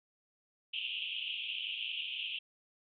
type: band-pass noise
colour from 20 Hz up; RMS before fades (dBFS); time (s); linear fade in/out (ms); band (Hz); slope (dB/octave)
pink; -39; 0.73-2.39; 10; 2600 to 3300; 96
effects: none